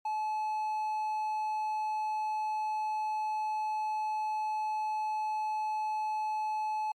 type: tone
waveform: triangle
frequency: 860 Hz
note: A5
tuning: 40 cents flat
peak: -28 dBFS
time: 0.05-6.92 s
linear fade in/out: 5 ms
effects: MP3 64 kbps